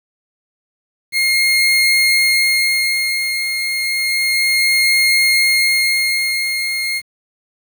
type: tone with tremolo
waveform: 30% pulse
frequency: 2138 Hz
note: C7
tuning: 37 cents sharp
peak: -8 dBFS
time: 1.12-7.02 s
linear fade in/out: 50 ms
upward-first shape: sine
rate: 0.31 Hz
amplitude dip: 55%
effects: 7-bit